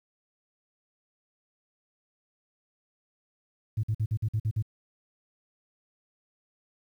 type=tone bursts; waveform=sine; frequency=108.6 Hz; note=A2; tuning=22 cents flat; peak=-23 dBFS; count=8; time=3.77-4.625 s; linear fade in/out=10 ms; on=64 ms; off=49 ms; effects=tanh soft clip ceiling -20 dBFS + 10-bit